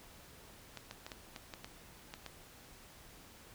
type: clicks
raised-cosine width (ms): 0.2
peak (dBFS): -27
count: 9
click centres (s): 0.773 / 0.911 / 1.065 / 1.118 / 1.362 / 1.538 / 1.645 / 2.139 / 2.263
effects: pink hiss -57 dBFS RMS until 3.54 s